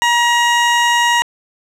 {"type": "tone", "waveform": "20% pulse", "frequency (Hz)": 951, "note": "A#5", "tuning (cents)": 34, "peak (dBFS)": -6, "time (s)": [0.02, 1.22], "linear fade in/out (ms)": 0, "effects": ["low-pass 8000 Hz 12 dB/octave", "8-bit"]}